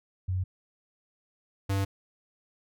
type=tone pair in turn; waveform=sine / square; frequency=92.5 / 98 Hz; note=F#2 / G2; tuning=0 / 0 cents; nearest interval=minor second; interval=100 cents; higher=second; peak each=-26 dBFS; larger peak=neither; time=0.28-0.44 / 1.69-1.85 s; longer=neither; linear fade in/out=10 ms; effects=none